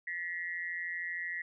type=tone with amplitude modulation; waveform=sine; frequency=1919 Hz; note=A#6; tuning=50 cents sharp; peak=-31 dBFS; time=0.07-1.42 s; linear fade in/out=5 ms; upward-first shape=sine; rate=173 Hz; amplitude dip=85%; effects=none